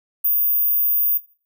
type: tone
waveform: sine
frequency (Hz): 14917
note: A#9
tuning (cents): 0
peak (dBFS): -15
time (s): 0.24-1.18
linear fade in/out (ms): 10
effects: noise-tail reverb RT60 0.4 s tail -19 dB re dry